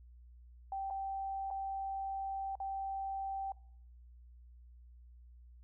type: tone with dropouts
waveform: sine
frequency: 779 Hz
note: G5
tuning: 11 cents flat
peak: -36 dBFS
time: 0.72-3.52 s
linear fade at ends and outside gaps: 2 ms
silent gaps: 0.902-0.907 / 1.504-1.51 / 2.554-2.601 s
effects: noise-tail reverb RT60 0.7 s tail -24 dB re dry + added 60 Hz sine -54 dBFS peak until 5.63 s